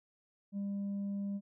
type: tone with tanh clipping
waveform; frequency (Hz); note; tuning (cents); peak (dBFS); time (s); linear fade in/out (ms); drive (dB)
sine; 200; G3; +35; -35; 0.52-1.41; 50; 2
effects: none